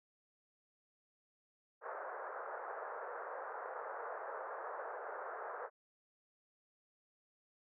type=band-pass noise; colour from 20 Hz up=pink; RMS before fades=-45 dBFS; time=1.81-5.7 s; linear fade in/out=50 ms; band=450 to 1600 Hz; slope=48 dB/octave; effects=none